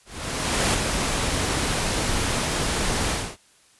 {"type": "noise with ADSR envelope", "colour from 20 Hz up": "pink", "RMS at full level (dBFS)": -20, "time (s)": [0.05, 3.37], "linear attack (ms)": 690, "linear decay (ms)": 11, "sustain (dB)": -4, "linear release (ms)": 260, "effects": ["white hiss -57 dBFS RMS until 3.79 s", "resampled to 24000 Hz"]}